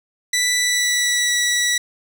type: tone with pitch glide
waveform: 15% pulse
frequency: 1975.5 to 1946.1 Hz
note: B6 to B6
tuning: 0 to -26 cents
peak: -10 dBFS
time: 0.33-1.78 s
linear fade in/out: 5 ms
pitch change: -26 cents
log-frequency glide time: 0.58-1.33 s
effects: none